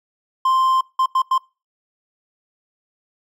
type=tone bursts at uneven times; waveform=triangle; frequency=1046.5 Hz; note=C6; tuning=in tune; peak=-12 dBFS; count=4; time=0.45-0.81 / 0.99-1.06 / 1.15-1.22 / 1.31-1.38 s; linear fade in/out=5 ms; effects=noise-tail reverb RT60 0.3 s tail -25 dB re dry